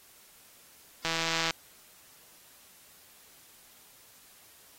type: click train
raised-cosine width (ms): 0.2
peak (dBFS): -12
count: 76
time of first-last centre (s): 1.05-1.507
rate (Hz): 164
effects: white hiss -57 dBFS RMS until 4.78 s + AAC 48 kbps